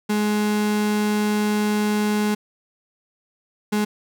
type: tone bursts at uneven times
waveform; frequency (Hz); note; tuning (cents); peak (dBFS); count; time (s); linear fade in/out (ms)
35% pulse; 210; G#3; +19; -17; 2; 0.09-2.35 / 3.72-3.85; 10
effects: none